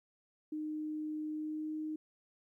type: tone with pitch glide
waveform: sine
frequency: 306.9 to 309.7 Hz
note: D#4 to D#4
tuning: -24 to -8 cents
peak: -36 dBFS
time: 0.52-1.96 s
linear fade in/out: 5 ms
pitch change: +16 cents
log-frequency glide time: 1.32-1.75 s
effects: 13-bit